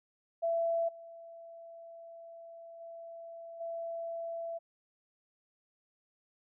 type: tone with level steps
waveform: sine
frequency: 669 Hz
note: E5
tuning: 25 cents sharp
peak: -28 / -47 / -44 / -36 dBFS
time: 0.42-4.59 s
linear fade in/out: 20 ms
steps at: 0.88 / 2.8 / 3.6 s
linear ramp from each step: 10 ms
effects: none